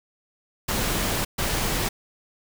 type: noise bursts at uneven times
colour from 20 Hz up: pink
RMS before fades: -25 dBFS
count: 2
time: 0.68-1.25 / 1.38-1.89 s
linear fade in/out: 10 ms
effects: none